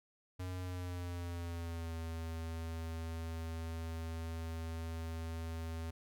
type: tone with pitch glide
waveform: square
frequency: 91.4 to 81.9 Hz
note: F#2 to E2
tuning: -21 to -11 cents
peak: -40 dBFS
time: 0.39-5.91 s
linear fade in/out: 10 ms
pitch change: -190 cents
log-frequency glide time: 0.61-1.98 s
effects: none